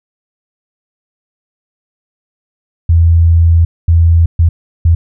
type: tone bursts at uneven times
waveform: sine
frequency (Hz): 83.5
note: E2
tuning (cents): +23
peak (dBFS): -4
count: 4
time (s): 2.89-3.65 / 3.88-4.26 / 4.39-4.49 / 4.85-4.95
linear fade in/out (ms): 5
effects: none